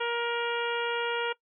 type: harmonic tone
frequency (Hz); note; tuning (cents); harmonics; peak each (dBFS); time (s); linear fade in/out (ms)
471.7; A#4; +20; 1 / 2 / 3 / 4 / 5 / 6 / 7; -31 / -33 / -34 / -40 / -39 / -38 / -41; 0-1.33; 10
effects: noise-tail reverb RT60 0.1 s tail -21 dB re dry